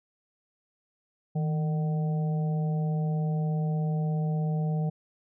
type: harmonic tone with a mistuned harmonic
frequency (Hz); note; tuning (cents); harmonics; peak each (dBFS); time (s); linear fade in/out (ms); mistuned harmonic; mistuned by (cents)
151.4; D#3; -47; 1 / 3 / 4 / 5; -25 / -40 / -43 / -41; 1.35-4.9; 10; 1; +76
effects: none